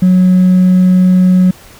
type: tone with hard clipping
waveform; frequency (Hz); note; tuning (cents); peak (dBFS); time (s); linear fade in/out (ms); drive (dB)
triangle; 183.5; F#3; -14; -4; 0.02-1.51; 5; 2
effects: pink hiss -38 dBFS RMS until 1.79 s